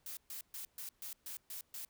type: noise bursts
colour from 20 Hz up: blue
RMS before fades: -45 dBFS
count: 8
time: 0.06-1.85 s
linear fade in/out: 2 ms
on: 110 ms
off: 130 ms
effects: pink hiss -75 dBFS RMS until 1.89 s